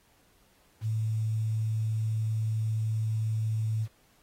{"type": "tone with quantisation", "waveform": "sine", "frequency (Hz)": 110, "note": "A2", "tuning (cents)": 0, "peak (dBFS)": -26, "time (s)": [0.81, 3.88], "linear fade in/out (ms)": 50, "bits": 9, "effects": ["pink hiss -65 dBFS RMS until 4.22 s", "AAC 48 kbps"]}